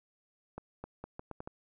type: accelerating click train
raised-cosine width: 1 ms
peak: -27 dBFS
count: 7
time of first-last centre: 0.58-1.475 s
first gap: 260 ms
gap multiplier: 0.77
effects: none